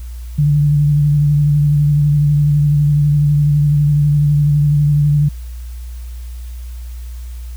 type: tone with vibrato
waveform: sine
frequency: 146.83 Hz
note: D3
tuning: in tune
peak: -9 dBFS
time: 0.38-5.29 s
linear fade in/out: 10 ms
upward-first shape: sine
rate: 12 Hz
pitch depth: 29 cents each way
effects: added 60 Hz sine -25 dBFS peak until 7.56 s + white hiss -46 dBFS RMS until 7.56 s